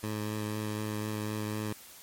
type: tone with vibrato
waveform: 15% pulse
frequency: 106.9 Hz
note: A2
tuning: 49 cents flat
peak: -26 dBFS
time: 0.03-1.73 s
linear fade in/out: 5 ms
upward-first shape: sine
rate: 4 Hz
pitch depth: 13 cents each way
effects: white hiss -51 dBFS RMS until 2.02 s + MP3 64 kbps